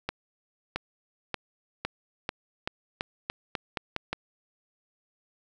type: accelerating click train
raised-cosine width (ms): 0.3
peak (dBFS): -13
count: 12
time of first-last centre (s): 0.09-4.13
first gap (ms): 670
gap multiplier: 0.87
effects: 9-bit